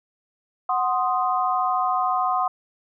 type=chord; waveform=sine; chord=C diminished; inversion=second; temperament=equal; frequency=740 / 1046.5 / 1244.5 Hz; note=Gb5 / C6 / Eb6; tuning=0 / 0 / 0 cents; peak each=-23 / -24 / -25 dBFS; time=0.69-2.48 s; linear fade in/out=5 ms; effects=none

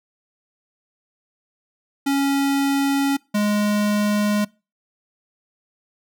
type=tone pair in turn; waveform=square; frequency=277.5 / 207.9 Hz; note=C#4 / G#3; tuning=+2 / +2 cents; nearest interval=perfect fourth; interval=500 cents; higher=first; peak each=-18 dBFS; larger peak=neither; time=2.06-3.17 / 3.34-4.45 s; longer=neither; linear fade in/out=10 ms; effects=noise-tail reverb RT60 0.3 s tail -24 dB re dry

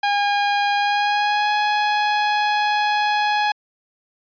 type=tone with pitch glide; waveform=sawtooth; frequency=814 to 836.9 Hz; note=G#5 to G#5; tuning=-35 to +13 cents; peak=-13 dBFS; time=0.03-3.52 s; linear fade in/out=5 ms; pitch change=+48 cents; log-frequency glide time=0.75-1.52 s; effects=resampled to 11025 Hz

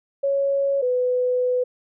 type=tone pair in turn; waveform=sine; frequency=554.4 / 499.5 Hz; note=C#5 / B4; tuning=0 / +20 cents; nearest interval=major second; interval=180 cents; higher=first; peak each=-18 dBFS; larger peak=neither; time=0.23-0.82 / 0.82-1.64 s; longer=second; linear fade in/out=10 ms; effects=none

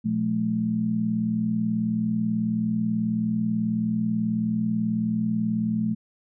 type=tone cluster; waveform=sine; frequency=119.1 / 177.5 / 217.5 Hz; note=A#2 / F3 / A3; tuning=+38 / +28 / -20 cents; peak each=-32 / -29 / -23 dBFS; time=0.04-5.95 s; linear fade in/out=20 ms; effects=none

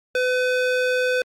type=tone with band-pass filter; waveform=square; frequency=504 Hz; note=B4; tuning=35 cents sharp; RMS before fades=-21 dBFS; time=0.15-1.22 s; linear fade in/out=2 ms; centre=1500 Hz; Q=0.61; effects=Opus 48 kbps

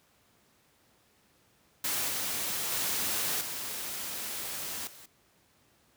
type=noise with level steps; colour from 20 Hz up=white; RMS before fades=-31 / -33 / -31 / -37 / -51 dBFS; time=1.84-5.06 s; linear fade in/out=5 ms; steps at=2.08 / 2.72 / 3.41 / 4.87 s; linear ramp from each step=2 ms; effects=pink hiss -66 dBFS RMS until 5.96 s + high-pass 80 Hz 12 dB/octave

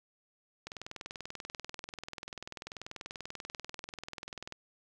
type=click train; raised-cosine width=0.2 ms; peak=-24 dBFS; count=80; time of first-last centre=0.67-4.524 s; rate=20.5 Hz; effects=none

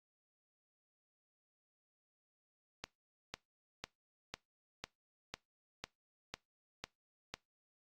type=click train; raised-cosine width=0.2 ms; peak=-23 dBFS; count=10; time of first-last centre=2.84-7.34 s; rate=2 Hz; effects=noise-tail reverb RT60 0.2 s tail -22 dB re dry + Opus 48 kbps

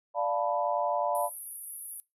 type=chord; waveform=sine; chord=B half-diminished seventh; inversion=first; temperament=equal; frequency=587.3 / 698.5 / 880 / 987.8 Hz; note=D5 / F5 / A5 / B5; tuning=0 / 0 / 0 / 0 cents; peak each=-30 / -31 / -33 / -33 dBFS; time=0.14-1.3 s; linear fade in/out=50 ms
type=band-pass noise; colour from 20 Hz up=pink; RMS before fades=-42 dBFS; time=1.15-2 s; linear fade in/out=0 ms; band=10000 to 12000 Hz; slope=96 dB/octave
effects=noise-tail reverb RT60 0.2 s tail -20 dB re dry

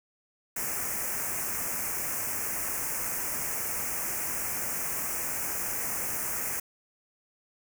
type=band-stop noise; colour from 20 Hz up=white; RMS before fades=-32 dBFS; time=0.56-6.6 s; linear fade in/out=5 ms; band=2500 to 5700 Hz; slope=48 dB/octave; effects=none

